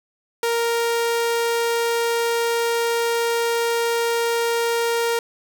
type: tone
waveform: sawtooth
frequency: 466.2 Hz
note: A#4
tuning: in tune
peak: -15 dBFS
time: 0.43-5.19 s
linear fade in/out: 2 ms
effects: none